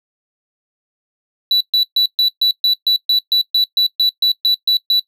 triangle tone bursts, 3951 Hz, B7, in tune, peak -9 dBFS, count 16, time 1.51-4.996 s, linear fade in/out 2 ms, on 96 ms, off 130 ms, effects noise-tail reverb RT60 0.1 s tail -20 dB re dry

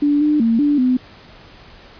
sine tone with pitch steps, 290.6 / 299.9 / 228.3 / 291.2 / 253.3 Hz, D4 / D4 / A#3 / D4 / B3, -18 / +36 / -36 / -15 / +44 cents, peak -12 dBFS, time 0.02-0.97 s, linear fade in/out 5 ms, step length 190 ms, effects pink hiss -43 dBFS RMS until 1.99 s + resampled to 11025 Hz

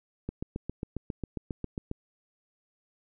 click train, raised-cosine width 3 ms, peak -20 dBFS, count 13, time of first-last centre 0.29-1.914 s, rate 7.39 Hz, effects none

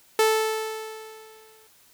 sawtooth tone with exponential decay, 438.4 Hz, A4, 6 cents flat, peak -12 dBFS, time 0.19-1.67 s, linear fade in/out 2 ms, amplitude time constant 320 ms, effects white hiss -57 dBFS RMS until 1.93 s

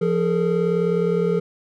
triangle tone cluster, 173.4 / 418.1 / 457.6 Hz, F3 / G#4 / A#4, -12 / +12 / -32 cents, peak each -20 dBFS, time 0.01-1.4 s, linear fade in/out 10 ms, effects none

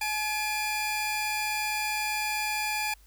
sawtooth tone pair together, 850.5 / 2396 Hz, G#5 / D7, +41 / +34 cents, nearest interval octave + tritone, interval 1793 cents, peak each -27 dBFS, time 0.01-2.94 s, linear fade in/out 5 ms, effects added 50 Hz sine -54 dBFS peak until 3.06 s + white hiss -62 dBFS RMS until 3.06 s

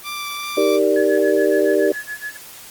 15% pulse tone with vibrato, 1174 Hz, D6, 1 cent flat, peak -19 dBFS, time 0.03-0.8 s, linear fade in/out 50 ms, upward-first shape triangle, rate 2.7 Hz, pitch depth 13 cents each way
sine chord, Eb major seventh, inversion none, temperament equal, 311.1 / 392 / 466.2 / 587.3 Hz, Eb4 / G4 / Bb4 / D5, 0 / 0 / 0 / 0 cents, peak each -21 / -17 / -20 / -19 dBFS, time 0.57-1.92 s, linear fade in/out 5 ms
sine tone with tremolo, 1700 Hz, G#6, 40 cents sharp, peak -24 dBFS, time 0.96-2.37 s, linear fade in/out 2 ms, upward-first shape sine, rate 7.1 Hz, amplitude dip 100%
effects white hiss -39 dBFS RMS until 2.7 s + Opus 24 kbps

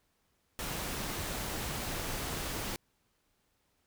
pink noise, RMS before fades -37 dBFS, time 0.59-2.76 s, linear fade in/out 0 ms, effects pink hiss -75 dBFS RMS until 3.86 s

